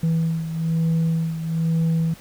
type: beating tone pair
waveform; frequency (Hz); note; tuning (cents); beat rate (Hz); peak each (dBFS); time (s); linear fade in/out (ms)
sine; 163.2 / 164.3; E3 / E3; -17 / -5; 1.1; -18 / -23; 0.03-2.14; 5
effects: tanh soft clip ceiling -16 dBFS + pink hiss -46 dBFS RMS until 2.2 s